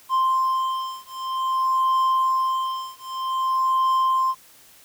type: beating tone pair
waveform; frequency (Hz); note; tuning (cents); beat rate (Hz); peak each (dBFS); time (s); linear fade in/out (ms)
triangle; 1046.5 / 1047.02; C6 / C6; 0 / +1; 0.52; -21; 0.09-4.35; 50
effects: white hiss -51 dBFS RMS until 4.84 s